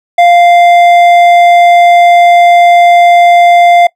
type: tone with hard clipping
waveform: sine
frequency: 697 Hz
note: F5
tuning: 4 cents flat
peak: -3 dBFS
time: 0.18-3.87 s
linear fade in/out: 5 ms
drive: 8 dB
effects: noise-tail reverb RT60 0.1 s tail -22 dB re dry